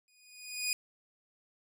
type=tone with exponential growth; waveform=15% pulse; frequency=2471 Hz; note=D#7; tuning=13 cents flat; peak=-21 dBFS; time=0.08-0.73 s; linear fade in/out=1 ms; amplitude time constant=140 ms; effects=none